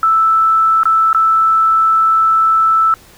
sine tone with dropouts, 1318.5 Hz, E6, in tune, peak -8 dBFS, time 0.03-2.94 s, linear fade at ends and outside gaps 1 ms, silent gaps 0.833-0.855 / 1.13-1.147 s, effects pink hiss -43 dBFS RMS until 3.17 s

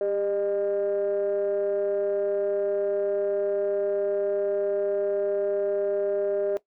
triangle ring-modulated tone, 103.83 Hz, G#2, in tune, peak -17 dBFS, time 0.01-6.57 s, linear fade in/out 0 ms, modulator 503 Hz, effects noise-tail reverb RT60 0.1 s tail -18 dB re dry + tanh soft clip ceiling -17 dBFS

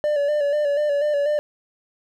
triangle tone with vibrato, 584 Hz, D5, 10 cents flat, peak -16 dBFS, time 0.04-1.39 s, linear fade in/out 0 ms, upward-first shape square, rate 4.1 Hz, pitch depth 39 cents each way, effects none

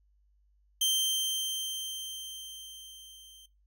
sawtooth tone with level ramp, 3136 Hz, G7, in tune, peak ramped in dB -21 to -49 dBFS, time 0.81-3.46 s, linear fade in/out 5 ms, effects noise-tail reverb RT60 0.2 s tail -17 dB re dry + added 50 Hz sine -64 dBFS peak until 3.66 s

